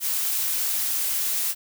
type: noise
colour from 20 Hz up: blue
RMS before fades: -25 dBFS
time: 0-1.55 s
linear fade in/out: 50 ms
effects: none